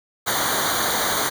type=noise with comb filter; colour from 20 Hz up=pink; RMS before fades=-22 dBFS; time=0.26-1.3 s; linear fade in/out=20 ms; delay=0.38 ms; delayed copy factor=-1; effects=none